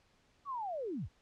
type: linear sweep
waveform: sine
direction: down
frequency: 1165 to 35.05 Hz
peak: -36 dBFS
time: 0.45-1.09 s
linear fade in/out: 50 ms
effects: pink hiss -70 dBFS RMS until 1.21 s + low-pass 6000 Hz 12 dB/octave